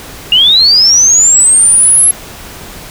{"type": "linear sweep", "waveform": "sine", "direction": "up", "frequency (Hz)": [2794, 11175], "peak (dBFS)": -3, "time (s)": [0.32, 2.11], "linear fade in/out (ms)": 2, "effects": ["pink hiss -29 dBFS RMS until 2.9 s"]}